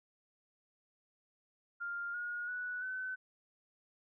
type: tone with pitch steps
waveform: sine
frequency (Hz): 1400 / 1437.7 / 1476.4 / 1516.2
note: F6 / F6 / F#6 / F#6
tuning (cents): +4 / +50 / -4 / +42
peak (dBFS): -37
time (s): 1.8-3.16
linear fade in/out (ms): 20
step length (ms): 340
effects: none